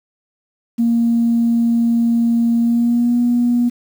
sine tone with pitch glide, 233.1 to 241.2 Hz, A#3 to B3, 0 to -41 cents, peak -11 dBFS, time 0.78-3.7 s, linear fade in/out 20 ms, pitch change +59 cents, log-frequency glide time 2.6-3.18 s, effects tanh soft clip ceiling -7 dBFS + 7-bit

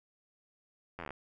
slowing click train, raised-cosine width 0.5 ms, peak -26 dBFS, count 10, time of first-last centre 0.99-1.106 s, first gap 11 ms, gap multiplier 1.04, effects none

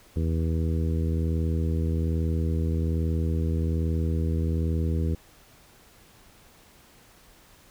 harmonic tone, 81.2 Hz, E2, 26 cents flat, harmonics 1 / 2 / 3 / 4 / 5 / 6, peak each -24 / -30 / -34 / -36 / -38 / -40 dBFS, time 0.16-5.15 s, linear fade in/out 5 ms, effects pink hiss -55 dBFS RMS until 7.7 s

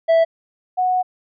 triangle / sine tone pair in turn, 658 / 735.8 Hz, E5 / F#5, -3 / -10 cents, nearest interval major second, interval 193 cents, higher second, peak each -9 / -15 dBFS, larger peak first, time 0.08-0.25 / 0.77-1.03 s, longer second, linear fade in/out 20 ms, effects resampled to 11025 Hz

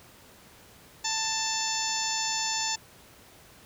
harmonic tone, 886 Hz, A5, 12 cents sharp, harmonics 1 / 2 / 3 / 4 / 5 / 6 / 7 / 8, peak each -34 / -38 / -38 / -37 / -36 / -34 / -36 / -33 dBFS, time 1.04-2.76 s, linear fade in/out 10 ms, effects pink hiss -53 dBFS RMS until 3.65 s + high-pass 60 Hz 12 dB/octave

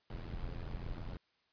brown noise with amplitude modulation, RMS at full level -38 dBFS, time 0.1-1.17 s, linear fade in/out 2 ms, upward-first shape sine, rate 85.3 Hz, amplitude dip 80%, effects white hiss -75 dBFS RMS until 1.52 s + resampled to 11025 Hz

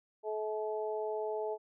harmonic tone, 215 Hz, A3, 40 cents flat, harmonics 2 / 3 / 4, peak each -35 / -39 / -41 dBFS, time 0.23-1.58 s, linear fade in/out 50 ms, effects none

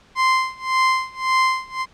30% pulse tone with tremolo, 1042 Hz, C6, 7 cents flat, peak -11 dBFS, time 0.15-1.86 s, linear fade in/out 50 ms, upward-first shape sine, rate 1.8 Hz, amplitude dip 95%, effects pink hiss -52 dBFS RMS until 1.93 s + low-pass 5000 Hz 12 dB/octave

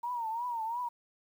sine tone with vibrato, 932.3 Hz, A#5, in tune, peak -32 dBFS, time 0.03-0.89 s, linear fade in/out 10 ms, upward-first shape triangle, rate 2.9 Hz, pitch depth 120 cents each way, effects 10-bit

